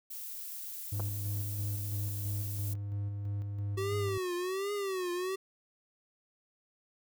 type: noise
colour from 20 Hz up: violet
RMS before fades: -42 dBFS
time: 0.1-2.74 s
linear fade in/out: 10 ms
type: tone with tremolo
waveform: triangle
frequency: 101.3 Hz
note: G#2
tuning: 43 cents flat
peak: -30 dBFS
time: 0.92-4.18 s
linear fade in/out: 5 ms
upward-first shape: square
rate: 3 Hz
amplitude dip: 30%
type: clicks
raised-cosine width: 1 ms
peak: -26 dBFS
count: 2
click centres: 0.997 / 1.003 s
type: tone with vibrato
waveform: square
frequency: 380 Hz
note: F#4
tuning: 46 cents sharp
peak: -33 dBFS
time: 3.77-5.36 s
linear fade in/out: 10 ms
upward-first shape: triangle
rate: 1.3 Hz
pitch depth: 150 cents each way
effects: none